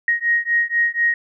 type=beating tone pair; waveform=sine; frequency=1875 / 1879.1 Hz; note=A#6 / A#6; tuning=+10 / +13 cents; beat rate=4.1 Hz; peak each=-19 dBFS; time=0.08-1.14 s; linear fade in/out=2 ms; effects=none